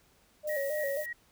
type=tone with vibrato; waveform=sine; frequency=580 Hz; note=D5; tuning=22 cents flat; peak=-30 dBFS; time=0.43-1.05 s; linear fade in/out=50 ms; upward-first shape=square; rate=3.7 Hz; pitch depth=72 cents each way
type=noise; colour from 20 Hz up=violet; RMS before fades=-43 dBFS; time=0.47-1.06 s; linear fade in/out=5 ms
type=tone with tremolo; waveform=sine; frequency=1900 Hz; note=A#6; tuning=33 cents sharp; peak=-34 dBFS; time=0.49-1.13 s; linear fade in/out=5 ms; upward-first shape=triangle; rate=3.6 Hz; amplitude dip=75%
effects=pink hiss -65 dBFS RMS until 1.31 s